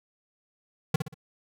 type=tone with echo; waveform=square; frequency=154.5 Hz; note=D#3; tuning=12 cents flat; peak=-19 dBFS; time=0.94-0.96 s; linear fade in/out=5 ms; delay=61 ms; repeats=3; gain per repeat=-8 dB; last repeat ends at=1.143 s; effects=none